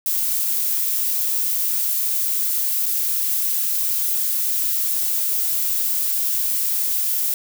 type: noise with dropouts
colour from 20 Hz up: violet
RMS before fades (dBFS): -21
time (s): 0.06-7.34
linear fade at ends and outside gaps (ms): 1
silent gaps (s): 2.858-2.862
effects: none